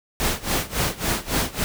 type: noise with tremolo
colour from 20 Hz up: pink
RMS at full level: -21 dBFS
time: 0.2-1.64 s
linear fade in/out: 0 ms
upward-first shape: sine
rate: 3.6 Hz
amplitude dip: 90%
effects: none